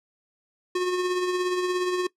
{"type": "tone with tremolo", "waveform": "square", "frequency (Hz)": 362.4, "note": "F#4", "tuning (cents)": -36, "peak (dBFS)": -22, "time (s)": [0.75, 2.07], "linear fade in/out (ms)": 5, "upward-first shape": "triangle", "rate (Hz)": 17, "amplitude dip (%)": 45, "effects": ["noise-tail reverb RT60 0.1 s tail -20 dB re dry", "low-pass 8000 Hz 12 dB/octave"]}